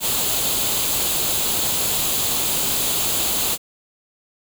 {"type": "noise with comb filter", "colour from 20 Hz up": "white", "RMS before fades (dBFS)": -21, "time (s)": [0, 3.58], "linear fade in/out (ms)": 50, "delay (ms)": 0.27, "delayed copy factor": 0.55, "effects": []}